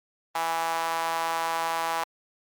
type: tone with high-pass filter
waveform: sawtooth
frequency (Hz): 164.81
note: E3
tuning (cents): 0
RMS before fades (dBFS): -28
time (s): 0.35-2.04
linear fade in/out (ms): 5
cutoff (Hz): 890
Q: 3.3
effects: Opus 24 kbps